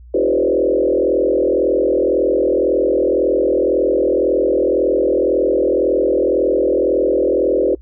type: tone with frequency modulation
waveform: sine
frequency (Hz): 440.9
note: A4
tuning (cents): +4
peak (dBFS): -12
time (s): 0.14-7.75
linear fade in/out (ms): 5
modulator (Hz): 41.9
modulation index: 2.8
effects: noise-tail reverb RT60 0.1 s tail -24 dB re dry + added 60 Hz sine -37 dBFS peak until 7.81 s